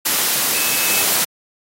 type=tone in noise; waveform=sine; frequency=2591 Hz; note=E7; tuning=30 cents flat; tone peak=-25 dBFS; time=0.54-1.04 s; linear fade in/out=10 ms; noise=white; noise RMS=-17 dBFS; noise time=0.05-1.25 s; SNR=-11 dB; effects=high-pass 150 Hz 12 dB/octave + AAC 48 kbps